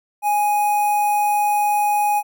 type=tone with notch filter; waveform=square; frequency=830.6 Hz; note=G#5; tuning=in tune; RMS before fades=-18 dBFS; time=0.22-2.23 s; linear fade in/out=50 ms; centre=4400 Hz; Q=0.5; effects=none